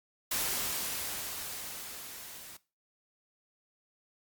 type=noise with level ramp; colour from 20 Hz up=white; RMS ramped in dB=-31 to -48 dBFS; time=0.31-2.57 s; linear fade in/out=5 ms; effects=noise-tail reverb RT60 0.3 s tail -19 dB re dry + Opus 48 kbps